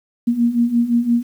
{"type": "beating tone pair", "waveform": "sine", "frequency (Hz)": [233.1, 238.9], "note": ["A#3", "A#3"], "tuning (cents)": [0, 43], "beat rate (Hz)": 5.8, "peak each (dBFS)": [-19, -15], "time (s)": [0.27, 1.23], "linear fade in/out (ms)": 10, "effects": ["8-bit"]}